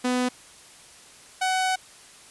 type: tone pair in turn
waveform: sawtooth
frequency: 250 / 749.2 Hz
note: B3 / F#5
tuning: +21 / +21 cents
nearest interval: octave + perfect fifth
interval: 1900 cents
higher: second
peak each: -18 dBFS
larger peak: neither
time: 0.04-0.29 / 1.41-1.76 s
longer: second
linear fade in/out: 10 ms
effects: white hiss -49 dBFS RMS until 2.3 s + resampled to 24000 Hz